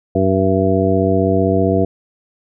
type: harmonic tone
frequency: 95.5 Hz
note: G2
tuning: 45 cents flat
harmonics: 1 / 2 / 3 / 4 / 5 / 7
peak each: -19 / -19 / -19 / -19 / -19 / -19 dBFS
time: 0.15-1.85 s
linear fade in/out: 5 ms
effects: none